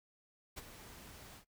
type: noise with ADSR envelope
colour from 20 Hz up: pink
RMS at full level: -44 dBFS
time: 0.56-1.45 s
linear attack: 19 ms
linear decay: 28 ms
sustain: -10 dB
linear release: 93 ms
effects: noise-tail reverb RT60 0.1 s tail -21 dB re dry